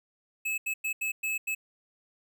square tone bursts at uneven times, 2594 Hz, E7, 28 cents flat, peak -29 dBFS, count 6, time 0.45-0.58 / 0.66-0.74 / 0.84-0.93 / 1.01-1.12 / 1.23-1.38 / 1.47-1.55 s, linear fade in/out 10 ms, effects none

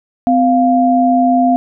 sine tone pair together, 255.7 / 698.5 Hz, C4 / F5, -40 / 0 cents, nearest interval octave + perfect fourth, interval 1740 cents, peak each -11 dBFS, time 0.27-1.56 s, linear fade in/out 0 ms, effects none

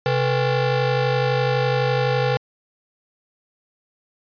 30% pulse ring-modulated tone, 314.1 Hz, D#4, 16 cents sharp, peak -12 dBFS, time 0.06-2.37 s, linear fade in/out 0 ms, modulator 183 Hz, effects resampled to 11025 Hz

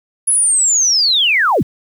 sine linear sweep, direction down, 10548 to 65.41 Hz, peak -10 dBFS, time 0.27-1.63 s, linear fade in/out 10 ms, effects 7-bit

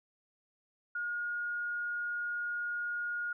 sine tone, 1432 Hz, F6, 43 cents sharp, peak -33 dBFS, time 0.95-3.33 s, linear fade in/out 5 ms, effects none

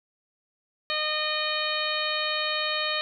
harmonic tone with a mistuned harmonic, 612 Hz, D#5, 29 cents flat, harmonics 1 / 2 / 3 / 4 / 5 / 6 / 7, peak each -33 / -33 / -33 / -33 / -33 / -33 / -33 dBFS, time 0.9-3.01 s, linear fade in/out 0 ms, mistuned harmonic 6, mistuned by +45 cents, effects none

